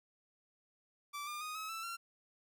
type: tone with pitch steps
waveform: sawtooth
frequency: 1164 / 1202.3 / 1241.8 / 1282.6 / 1324.8 / 1368.3 Hz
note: D6 / D6 / D#6 / E6 / E6 / F6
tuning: -16 / +40 / -4 / -48 / +8 / -36 cents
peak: -37 dBFS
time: 1.13-1.97 s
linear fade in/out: 20 ms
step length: 140 ms
effects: none